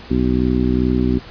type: harmonic tone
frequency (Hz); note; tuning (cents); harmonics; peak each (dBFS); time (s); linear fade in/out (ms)
62.5; B1; +21; 1 / 2 / 3 / 4 / 5 / 6; -21 / -23 / -22 / -18 / -23 / -23; 0.1-1.19; 10
effects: pink hiss -38 dBFS RMS until 1.3 s + resampled to 11025 Hz